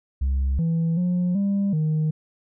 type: tone with pitch steps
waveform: sine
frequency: 67.2 / 165 / 178.6 / 199.1 / 155.3 Hz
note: C2 / E3 / F3 / G3 / D#3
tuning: +47 / +2 / +39 / +27 / -3 cents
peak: -17 dBFS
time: 0.21-2.11 s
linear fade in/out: 10 ms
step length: 380 ms
effects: tanh soft clip ceiling -18 dBFS